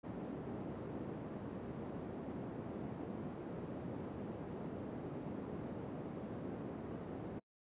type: band-pass noise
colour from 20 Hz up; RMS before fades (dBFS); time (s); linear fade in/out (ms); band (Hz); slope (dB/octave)
white; -45; 0.03-7.4; 20; 120 to 340; 12
effects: noise-tail reverb RT60 0.1 s tail -26 dB re dry + resampled to 8000 Hz